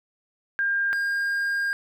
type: tone pair in turn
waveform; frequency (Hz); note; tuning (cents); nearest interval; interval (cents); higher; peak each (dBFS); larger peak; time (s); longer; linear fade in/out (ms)
sine / triangle; 1604 / 1611.9; G6 / G6; +39 / +48; unison; 9; second; -21; neither; 0.59-0.93 / 0.93-1.73; second; 0
effects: none